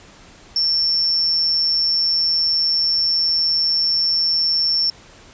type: tone with amplitude modulation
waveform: sine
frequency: 5420 Hz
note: E8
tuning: 47 cents sharp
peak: -13 dBFS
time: 0.56-4.9 s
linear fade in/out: 2 ms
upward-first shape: sine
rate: 161 Hz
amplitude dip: 50%
effects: pink hiss -45 dBFS RMS until 5.33 s + resampled to 16000 Hz